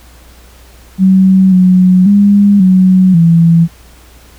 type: tone with pitch steps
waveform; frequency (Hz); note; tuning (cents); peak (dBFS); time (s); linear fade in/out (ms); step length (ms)
sine; 189.3 / 183.7 / 202.5 / 186 / 167; F#3 / F#3 / G#3 / F#3 / E3; +40 / -12 / -43 / +9 / +23; -3; 0.98-3.68; 50; 540
effects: added 60 Hz sine -38 dBFS peak until 4.38 s + pink hiss -42 dBFS RMS until 4.38 s